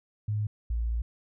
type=tone pair in turn; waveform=sine; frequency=105.7 / 57.33 Hz; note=G#2 / A#1; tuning=+31 / -28 cents; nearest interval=major seventh; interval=1059 cents; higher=first; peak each=-26 dBFS; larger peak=neither; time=0.28-0.47 / 0.7-1.02 s; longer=second; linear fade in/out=5 ms; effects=none